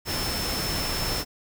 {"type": "tone in noise", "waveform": "sine", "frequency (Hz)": 5300, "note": "E8", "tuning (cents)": 9, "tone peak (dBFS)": -31, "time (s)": [0.05, 1.25], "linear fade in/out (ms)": 50, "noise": "pink", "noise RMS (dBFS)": -29, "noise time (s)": [0.05, 1.25], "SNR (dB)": -5, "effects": []}